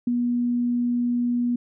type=tone with ADSR envelope; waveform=sine; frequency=241.9 Hz; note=B3; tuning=36 cents flat; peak=-17 dBFS; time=0.07-1.56 s; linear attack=5 ms; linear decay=13 ms; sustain=-3 dB; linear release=6 ms; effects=none